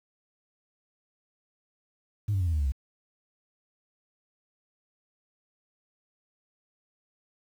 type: tone with pitch steps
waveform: sine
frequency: 103.83 / 96.32 / 89.35 / 82.89 / 76.89 / 71.33 / 66.17 Hz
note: G#2 / G2 / F2 / E2 / D#2 / D2 / C2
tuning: 0 / -30 / +40 / +10 / -20 / -50 / +20 cents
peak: -22 dBFS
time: 2.28-2.721 s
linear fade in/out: 10 ms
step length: 63 ms
effects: tanh soft clip ceiling -21 dBFS + 9-bit